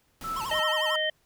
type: noise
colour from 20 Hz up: pink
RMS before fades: -42 dBFS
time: 0.21-0.6 s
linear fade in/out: 2 ms
type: tone with tremolo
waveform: sine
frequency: 1318.5 Hz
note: E6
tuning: in tune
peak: -28 dBFS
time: 0.24-0.96 s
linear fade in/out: 2 ms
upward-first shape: triangle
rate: 3 Hz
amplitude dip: 95%
type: tone with vibrato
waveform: square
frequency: 970 Hz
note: B5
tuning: 31 cents flat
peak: -32 dBFS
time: 0.36-0.96 s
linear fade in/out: 5 ms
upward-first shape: sine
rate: 11 Hz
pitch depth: 210 cents each way
type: harmonic tone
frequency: 620 Hz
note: D#5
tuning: 6 cents flat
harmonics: 1 / 3 / 5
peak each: -29 / -29 / -29 dBFS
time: 0.51-1.1 s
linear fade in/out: 5 ms
effects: pink hiss -68 dBFS RMS until 1.25 s